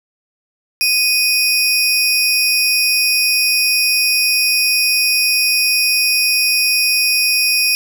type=tone pair together; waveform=30% pulse; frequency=2489 / 5528 Hz; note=D#7 / F8; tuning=0 / -19 cents; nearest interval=octave + major second; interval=1381 cents; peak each=-12 dBFS; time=0.81-7.75 s; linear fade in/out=0 ms; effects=none